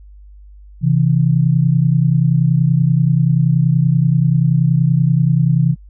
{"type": "tone pair together", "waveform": "sine", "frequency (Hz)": [132.7, 163.16], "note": ["C3", "E3"], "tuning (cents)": [25, -17], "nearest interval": "major third", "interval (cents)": 358, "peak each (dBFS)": -13, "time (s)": [0.81, 5.76], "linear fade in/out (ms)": 50, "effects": ["added 50 Hz sine -37 dBFS peak until 5.89 s"]}